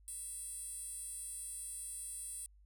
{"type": "tone with high-pass filter", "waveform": "10% pulse", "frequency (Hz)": 665, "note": "E5", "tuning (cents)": 15, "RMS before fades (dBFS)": -45, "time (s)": [0.08, 2.46], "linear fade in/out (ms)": 0, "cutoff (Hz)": 8900, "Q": 6.6, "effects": ["added 50 Hz sine -60 dBFS peak until 2.65 s"]}